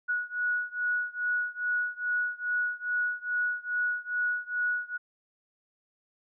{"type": "beating tone pair", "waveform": "sine", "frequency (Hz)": [1462, 1464.4], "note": ["F#6", "F#6"], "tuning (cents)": [-21, -18], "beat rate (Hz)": 2.4, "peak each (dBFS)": [-30, -31], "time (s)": [0.08, 4.98], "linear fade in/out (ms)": 20, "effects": []}